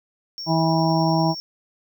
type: tone with tremolo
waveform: triangle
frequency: 5490 Hz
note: F8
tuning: 31 cents flat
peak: -28 dBFS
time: 0.38-1.4 s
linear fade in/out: 0 ms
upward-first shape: triangle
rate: 10 Hz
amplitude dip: 25%
type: harmonic tone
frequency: 162.2 Hz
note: E3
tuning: 28 cents flat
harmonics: 1 / 2 / 4 / 5 / 6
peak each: -20 / -23 / -25 / -25 / -26 dBFS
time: 0.46-1.35 s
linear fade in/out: 50 ms
effects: none